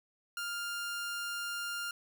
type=tone; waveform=sawtooth; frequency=1400 Hz; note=F6; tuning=4 cents sharp; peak=-32 dBFS; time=0.37-1.91 s; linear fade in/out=2 ms; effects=12-bit